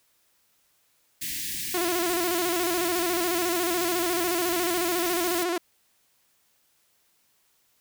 white band-stop noise, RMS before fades -32 dBFS, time 1.21-5.44 s, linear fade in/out 10 ms, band 350 to 1700 Hz, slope 96 dB/octave
sawtooth tone with vibrato, 349.2 Hz, F4, in tune, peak -21 dBFS, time 1.74-5.58 s, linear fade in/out 5 ms, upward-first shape square, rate 14 Hz, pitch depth 65 cents each way
effects white hiss -67 dBFS RMS until 7.8 s

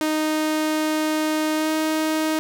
sawtooth tone with pitch glide, 310 to 313.4 Hz, D#4 to D#4, -6 to +13 cents, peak -16 dBFS, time 0.01-2.39 s, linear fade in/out 0 ms, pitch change +19 cents, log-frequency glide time 1.55-1.7 s, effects none

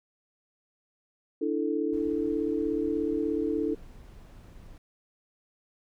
sine chord, D suspended second, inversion none, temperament just, 293.7 / 330.4 / 440.5 Hz, D4 / E4 / A4, 0 / +4 / +2 cents, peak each -30 dBFS, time 1.41-3.75 s, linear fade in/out 10 ms
brown noise, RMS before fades -48 dBFS, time 1.93-4.78 s, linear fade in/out 2 ms
effects none

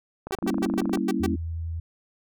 click train, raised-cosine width 1 ms, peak -20 dBFS, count 19, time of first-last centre 0.27-0.973 s, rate 25.6 Hz
sawtooth tone bursts, 385.1 Hz, G4, 31 cents flat, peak -21 dBFS, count 7, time 0.32-1.264 s, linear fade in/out 5 ms, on 32 ms, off 120 ms
sine chord, G diminished seventh, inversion none, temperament equal, 196 / 233.1 / 277.2 / 329.6 Hz, G3 / Bb3 / Db4 / Fb4, 0 / 0 / 0 / 0 cents, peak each -29 dBFS, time 0.42-1.36 s, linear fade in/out 10 ms
sine tone with vibrato, 82.41 Hz, E2, in tune, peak -28 dBFS, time 1.2-1.8 s, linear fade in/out 5 ms, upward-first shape sine, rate 11 Hz, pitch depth 9 cents each way
effects none

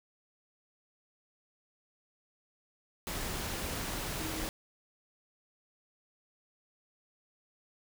sine tone in noise, 316.6 Hz, D#4, 30 cents sharp, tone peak -41 dBFS, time 4.2-4.48 s, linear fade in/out 0 ms, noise pink, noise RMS -37 dBFS, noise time 3.07-4.49 s, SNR -7 dB, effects none

